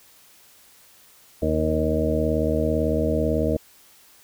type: harmonic tone with a mistuned harmonic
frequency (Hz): 78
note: D#2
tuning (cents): +5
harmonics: 1 / 2 / 3 / 4 / 6 / 7 / 8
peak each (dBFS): -26 / -30 / -27 / -27 / -26 / -29 / -27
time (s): 1.42-3.57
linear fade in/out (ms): 5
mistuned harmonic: 1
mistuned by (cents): +20
effects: white hiss -53 dBFS RMS until 4.23 s